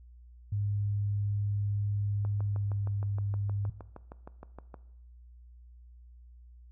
sine tone with pitch glide, 102.2 to 100.97 Hz, G#2 to G#2, -27 to -48 cents, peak -28 dBFS, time 0.52-3.7 s, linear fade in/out 5 ms, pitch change -21 cents, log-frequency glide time 2.33-2.83 s
click train, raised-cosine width 1 ms, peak -30 dBFS, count 17, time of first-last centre 2.25-4.742 s, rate 6.42 Hz
effects noise-tail reverb RT60 0.8 s tail -18 dB re dry + added 60 Hz sine -50 dBFS peak until 6.71 s

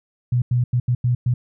sine tone bursts at uneven times, 122.8 Hz, B2, 9 cents flat, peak -15 dBFS, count 6, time 0.32-0.42 / 0.51-0.64 / 0.73-0.8 / 0.88-0.95 / 1.04-1.15 / 1.26-1.34 s, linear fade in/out 5 ms, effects none

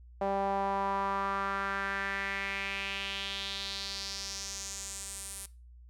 sawtooth tone with band-pass filter sweep, 196.6 Hz, G3, 5 cents sharp, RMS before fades -35 dBFS, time 0.21-5.46 s, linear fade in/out 5 ms, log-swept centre 680 to 9900 Hz, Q 3.3, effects noise-tail reverb RT60 0.3 s tail -18 dB re dry + added 60 Hz sine -50 dBFS peak until 5.89 s

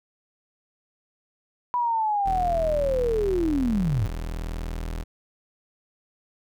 sine linear sweep, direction down, 987.8 to 90.5 Hz, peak -21 dBFS, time 1.74-4.06 s, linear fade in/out 0 ms
35% pulse tone, 40.71 Hz, E1, 21 cents flat, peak -27 dBFS, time 2.25-5.04 s, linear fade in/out 20 ms
effects none

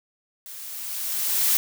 blue noise with level ramp, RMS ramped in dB -40 to -19 dBFS, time 0.46-1.57 s, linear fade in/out 0 ms, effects none

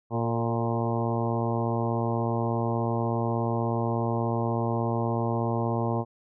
harmonic tone with a mistuned harmonic, 116.54 Hz, A#2, in tune, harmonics 1 / 2 / 3 / 4 / 5 / 6 / 7 / 8 / 9, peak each -28 / -31 / -33 / -34 / -35 / -36 / -36 / -37 / -38 dBFS, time 0.1-6.05 s, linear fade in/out 50 ms, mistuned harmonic 4, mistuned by -31 cents, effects none

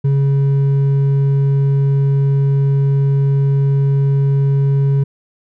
sine tone with hard clipping, 138.59 Hz, C#3, in tune, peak -12 dBFS, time 0.04-5.04 s, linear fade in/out 10 ms, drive 4 dB, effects none

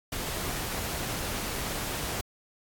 pink noise, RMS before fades -33 dBFS, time 0.12-2.21 s, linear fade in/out 5 ms, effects AAC 64 kbps

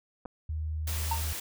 clicks, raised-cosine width 1 ms, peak -29 / -25 dBFS, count 2, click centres 0.254 / 0.258 s
sine tone, 78 Hz, D#2, 5 cents sharp, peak -30 dBFS, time 0.49-1.33 s, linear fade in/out 5 ms
white noise, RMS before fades -37 dBFS, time 0.87-1.4 s, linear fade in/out 5 ms
triangle tone with exponential decay, 911 Hz, A#5, 40 cents flat, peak -23 dBFS, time 1.11-1.25 s, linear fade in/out 5 ms, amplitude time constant 29 ms
effects none

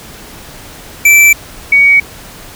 square / sine tone pair in turn, 2330 / 2249 Hz, D7 / C#7, -14 / +24 cents, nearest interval minor second, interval 62 cents, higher first, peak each -3 dBFS, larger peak neither, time 1.05-1.33 / 1.72-2 s, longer neither, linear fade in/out 5 ms, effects pink hiss -32 dBFS RMS until 2.55 s

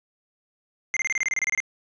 square tone bursts, 2095 Hz, C7, 2 cents sharp, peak -22 dBFS, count 13, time 0.94-1.602 s, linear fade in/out 0 ms, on 26 ms, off 27 ms, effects resampled to 16000 Hz + 10-bit

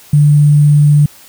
sine tone with sample-and-hold, 147.3 Hz, D3, 6 cents sharp, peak -4 dBFS, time 0.13-1.06 s, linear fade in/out 5 ms, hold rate 8820 Hz, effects white hiss -40 dBFS RMS until 1.28 s

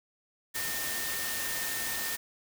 sine tone in noise, 1820 Hz, A#6, 42 cents flat, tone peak -38 dBFS, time 0.54-2.17 s, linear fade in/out 20 ms, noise white, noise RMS -34 dBFS, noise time 0.54-2.17 s, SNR -7 dB, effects none

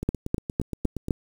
two click trains, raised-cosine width 3 ms, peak -9 / -17 dBFS, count 5 / 10, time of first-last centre 0.09-1.108 / 0.03-1.084 s, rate 3.93 / 8.54 Hz, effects 7-bit

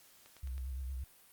click train, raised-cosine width 0.2 ms, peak -38 dBFS, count 4, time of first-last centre 0.26-0.58 s, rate 9.37 Hz
sine tone with vibrato, 65.41 Hz, C2, in tune, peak -37 dBFS, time 0.43-1.04 s, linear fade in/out 5 ms, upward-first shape triangle, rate 8.8 Hz, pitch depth 88 cents each way
effects white hiss -62 dBFS RMS until 1.32 s + Opus 48 kbps

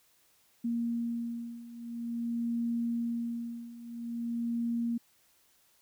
sine beating tone pair, 234 / 234.48 Hz, A#3 / A#3, +7 / +10 cents, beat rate 0.48 Hz, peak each -36 / -33 dBFS, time 0.64-4.98 s, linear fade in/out 10 ms, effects white hiss -67 dBFS RMS until 5.81 s

